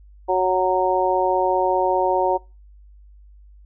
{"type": "harmonic tone", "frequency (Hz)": 185, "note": "F#3", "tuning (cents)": 0, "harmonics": [2, 3, 4, 5], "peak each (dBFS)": [-22, -22, -22, -22], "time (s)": [0.28, 2.38], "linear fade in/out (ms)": 20, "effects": ["noise-tail reverb RT60 0.3 s tail -25 dB re dry", "added 50 Hz sine -44 dBFS peak until 3.65 s"]}